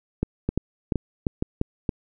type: two click trains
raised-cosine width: 3 ms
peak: -9 / -10 dBFS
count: 5 / 4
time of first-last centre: 0.23-1.614 / 0.49-1.892 s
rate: 2.89 / 2.14 Hz
effects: none